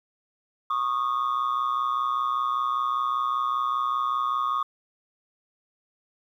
sine tone pair together, 1104 / 1229.1 Hz, C#6 / D#6, -7 / -22 cents, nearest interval major second, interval 185 cents, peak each -24 dBFS, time 0.7-4.63 s, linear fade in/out 5 ms, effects tanh soft clip ceiling -20 dBFS + 10-bit

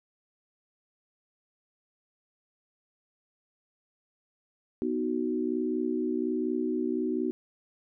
sine chord, B major, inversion none, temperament equal with one note detuned, 246.9 / 311.1 / 372.4 Hz, B3 / D#4 / F#4, 0 / 0 / +11 cents, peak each -31 dBFS, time 4.82-7.31 s, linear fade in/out 0 ms, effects none

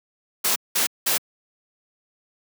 white noise bursts, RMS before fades -21 dBFS, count 3, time 0.44-1.18 s, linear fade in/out 10 ms, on 120 ms, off 190 ms, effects high-pass 200 Hz 12 dB/octave

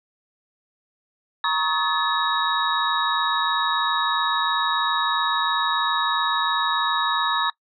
sine tone cluster, 939 / 1106 / 1269 / 1724 / 3798 Hz, A#5 / C#6 / D#6 / A6 / A#7, +12 / -4 / +34 / -36 / +32 cents, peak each -26 dBFS, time 1.44-7.5 s, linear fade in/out 2 ms, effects noise-tail reverb RT60 0.1 s tail -23 dB re dry

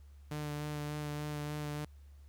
sawtooth tone with vibrato, 148.8 Hz, D3, 23 cents sharp, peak -33 dBFS, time 0.31-1.85 s, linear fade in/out 5 ms, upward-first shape sine, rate 3.4 Hz, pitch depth 15 cents each way, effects added 71 Hz sine -52 dBFS peak until 2.28 s + pink hiss -72 dBFS RMS until 2.28 s

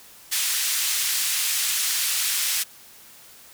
white band-pass noise, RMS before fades -24 dBFS, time 0.31-2.64 s, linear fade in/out 20 ms, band 2000 to 12000 Hz, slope 12 dB/octave, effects white hiss -48 dBFS RMS until 3.53 s

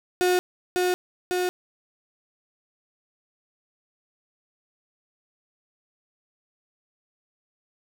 35% pulse tone with echo, 362 Hz, F#4, 38 cents flat, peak -17 dBFS, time 0.21-0.39 s, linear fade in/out 0 ms, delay 550 ms, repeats 2, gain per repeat -2 dB, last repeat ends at 1.49 s, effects none

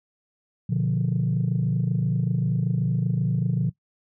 sine chord, B diminished, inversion none, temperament equal with one note detuned, 121.56 / 146.83 / 174.61 Hz, B2 / D3 / F3, -27 / 0 / 0 cents, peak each -24 dBFS, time 0.69-3.7 s, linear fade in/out 10 ms, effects noise-tail reverb RT60 0.1 s tail -18 dB re dry + tanh soft clip ceiling -15 dBFS

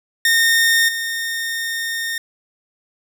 sawtooth tone with level steps, 1833 Hz, A#6, 30 cents flat, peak -9 / -18 dBFS, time 0.25-2.18 s, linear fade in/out 2 ms, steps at 0.88 s, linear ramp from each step 10 ms, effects none

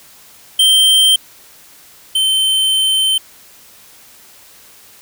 square tone pair in turn, 3136 / 3093 Hz, G7 / G7, 0 / -24 cents, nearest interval unison, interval 24 cents, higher first, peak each -8 / -12 dBFS, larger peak first, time 0.59-1.16 / 2.15-3.18 s, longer second, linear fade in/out 5 ms, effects white hiss -43 dBFS RMS until 5.01 s

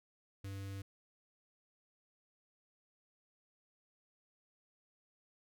square tone with notch filter, 98 Hz, G2, in tune, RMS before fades -44 dBFS, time 0.44-0.82 s, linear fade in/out 5 ms, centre 820 Hz, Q 1.1, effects none

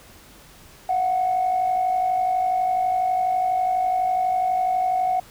sine tone pair together, 687.9 / 740 Hz, F5 / F#5, -26 / 0 cents, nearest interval minor second, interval 126 cents, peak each -27 / -18 dBFS, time 0.89-5.2 s, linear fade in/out 5 ms, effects tanh soft clip ceiling -14 dBFS + pink hiss -48 dBFS RMS until 5.3 s

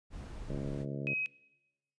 brown noise, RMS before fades -43 dBFS, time 0.1-0.86 s, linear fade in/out 50 ms
harmonic tone, 70.1 Hz, C#2, 20 cents sharp, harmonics 2 / 3 / 4 / 5 / 6 / 7 / 8 / 9, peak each -38 / -42 / -44 / -46 / -48 / -49 / -50 / -51 dBFS, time 0.49-1.14 s, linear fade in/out 10 ms
sine tone, 2536 Hz, D#7, 32 cents sharp, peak -31 dBFS, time 1.07-1.26 s, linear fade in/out 0 ms
effects noise-tail reverb RT60 1.0 s tail -22 dB re dry + resampled to 22050 Hz

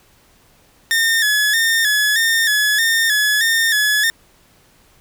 sawtooth tone with vibrato, 1760 Hz, A6, in tune, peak -10 dBFS, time 0.91-4.1 s, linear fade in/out 0 ms, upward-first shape square, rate 1.6 Hz, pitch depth 59 cents each way, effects pink hiss -53 dBFS RMS until 5 s

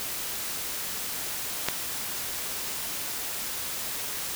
clicks, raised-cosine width 0.2 ms, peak -18 / -6 dBFS, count 2, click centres 1.666 / 1.686 s, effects white hiss -33 dBFS RMS until 4.35 s

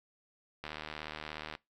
click train, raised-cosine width 0.3 ms, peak -24 dBFS, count 71, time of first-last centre 0.64-1.551 s, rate 76.8 Hz, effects noise-tail reverb RT60 0.2 s tail -22 dB re dry

